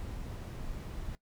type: noise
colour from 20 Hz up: brown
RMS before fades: -40 dBFS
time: 0-1.15 s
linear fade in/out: 0 ms
effects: noise-tail reverb RT60 0.1 s tail -18 dB re dry